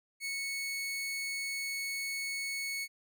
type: tone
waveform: sawtooth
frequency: 2209 Hz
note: C#7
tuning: 7 cents flat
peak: -31 dBFS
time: 0.2-2.88 s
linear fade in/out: 50 ms
effects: none